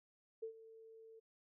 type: tone with ADSR envelope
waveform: sine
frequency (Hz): 447.3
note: A4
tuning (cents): +28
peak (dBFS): -40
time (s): 0.42-1.2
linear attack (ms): 12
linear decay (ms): 93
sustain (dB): -16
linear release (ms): 13
effects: none